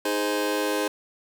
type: chord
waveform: sawtooth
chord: Ab major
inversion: second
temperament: just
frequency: 311.5 / 415.3 / 519.1 Hz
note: Eb4 / Ab4 / C5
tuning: +2 / 0 / -14 cents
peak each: -24 dBFS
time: 0.05-0.88 s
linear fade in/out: 5 ms
effects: none